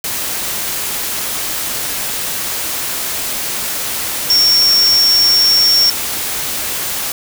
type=tone in noise; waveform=sine; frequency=5490 Hz; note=F8; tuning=31 cents flat; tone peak=-8 dBFS; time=4.3-5.9 s; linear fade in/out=2 ms; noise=white; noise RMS=-20 dBFS; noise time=0.04-7.12 s; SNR=+9 dB; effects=none